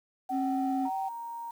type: tone with pitch glide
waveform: sine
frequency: 755 to 772.6 Hz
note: F#5 to G5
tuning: +35 to -25 cents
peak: -30 dBFS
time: 0.29-1.09 s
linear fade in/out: 10 ms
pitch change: +40 cents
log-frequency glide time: 0.89-0.94 s
type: tone with vibrato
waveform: triangle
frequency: 270 Hz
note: C#4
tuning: 45 cents flat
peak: -26 dBFS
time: 0.3-0.9 s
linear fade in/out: 50 ms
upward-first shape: sine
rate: 18 Hz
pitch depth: 11 cents each way
type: tone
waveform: sine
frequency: 932.3 Hz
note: A#5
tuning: in tune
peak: -36 dBFS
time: 0.85-1.51 s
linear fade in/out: 5 ms
effects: tanh soft clip ceiling -18 dBFS + 9-bit